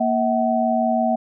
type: tone cluster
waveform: sine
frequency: 234.2 / 646 / 752 Hz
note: A#3 / E5 / F#5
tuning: +8 / -35 / +28 cents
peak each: -21 dBFS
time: 0-1.16 s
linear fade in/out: 10 ms
effects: none